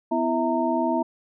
sine tone cluster, 251.5 / 331.8 / 654 / 919 Hz, B3 / E4 / E5 / A#5, +32 / +11 / -14 / -25 cents, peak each -26 dBFS, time 0.11-1.03 s, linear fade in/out 10 ms, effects none

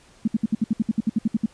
sine tone bursts, 220 Hz, A3, in tune, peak -16 dBFS, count 14, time 0.25-1.46 s, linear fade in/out 5 ms, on 27 ms, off 64 ms, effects pink hiss -54 dBFS RMS until 1.53 s + resampled to 22050 Hz

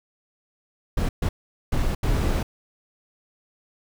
brown noise bursts at uneven times, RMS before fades -22 dBFS, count 4, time 0.97-1.09 / 1.22-1.29 / 1.72-1.95 / 2.03-2.43 s, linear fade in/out 5 ms, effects none

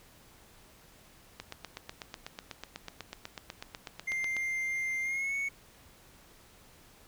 click train, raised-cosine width 0.2 ms, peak -22 dBFS, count 25, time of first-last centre 1.4-4.367 s, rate 8.09 Hz
triangle tone with pitch glide, 2099 to 2217 Hz, C7 to C#7, +5 to 0 cents, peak -29 dBFS, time 4.07-5.49 s, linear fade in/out 10 ms, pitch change +95 cents, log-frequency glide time 5.02-5.35 s
effects pink hiss -58 dBFS RMS until 7.07 s

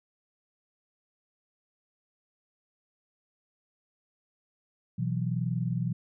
sine chord, B suspended fourth, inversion none, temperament equal, 123.47 / 164.81 / 185 Hz, B2 / E3 / F#3, 0 / 0 / 0 cents, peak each -30 / -31 / -34 dBFS, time 4.98-5.93 s, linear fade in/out 10 ms, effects none

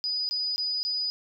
sine tone bursts, 4957 Hz, D#8, 7 cents flat, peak -26 dBFS, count 4, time 0.04-1.1 s, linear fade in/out 0 ms, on 250 ms, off 20 ms, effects none

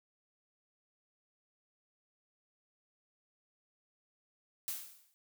blue noise with exponential decay, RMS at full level -36 dBFS, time 4.68-5.14 s, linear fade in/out 0 ms, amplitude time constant 100 ms, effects none

